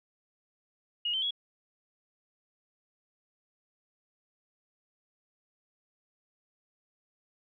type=tone with pitch steps; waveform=sine; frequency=2876 / 3100 / 3342 Hz; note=F#7 / G7 / G#7; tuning=-50 / -20 / +10 cents; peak=-28 dBFS; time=1.05-1.308 s; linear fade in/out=5 ms; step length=86 ms; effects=none